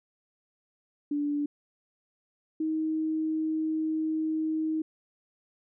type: tone pair in turn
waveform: sine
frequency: 291.2 / 315.1 Hz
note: D4 / D#4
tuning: -15 / +22 cents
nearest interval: minor second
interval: 137 cents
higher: second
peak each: -26 dBFS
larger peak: neither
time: 1.11-1.46 / 2.6-4.82 s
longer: second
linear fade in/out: 5 ms
effects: none